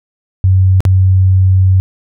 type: tone with dropouts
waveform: sine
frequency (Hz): 94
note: F#2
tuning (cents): +28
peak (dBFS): -5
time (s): 0.44-1.8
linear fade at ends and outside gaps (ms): 0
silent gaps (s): 0.805-0.852
effects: none